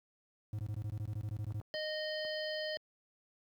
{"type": "tone bursts", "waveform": "triangle", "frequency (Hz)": 105.8, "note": "G#2", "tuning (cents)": 33, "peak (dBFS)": -33, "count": 14, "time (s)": [0.53, 1.6], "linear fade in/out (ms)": 0, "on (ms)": 56, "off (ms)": 22}
{"type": "clicks", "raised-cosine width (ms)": 1, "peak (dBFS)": -39, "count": 4, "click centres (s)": [1.507, 1.613, 1.747, 2.25]}
{"type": "harmonic tone", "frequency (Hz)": 617, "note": "D#5", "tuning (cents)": -15, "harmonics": [1, 3, 5, 7, 8], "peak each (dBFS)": [-38, -43, -45, -46, -47], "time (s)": [1.74, 2.77], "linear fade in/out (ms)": 0}
{"effects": ["high-pass 60 Hz 12 dB/octave", "11-bit"]}